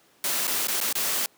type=noise with dropouts; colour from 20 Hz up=white; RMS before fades=-26 dBFS; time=0.24-1.26 s; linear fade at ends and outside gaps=1 ms; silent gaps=0.47-0.477 / 0.671-0.683 / 0.803-0.812 / 0.927-0.953 s; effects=pink hiss -60 dBFS RMS until 1.37 s + high-pass 200 Hz 12 dB/octave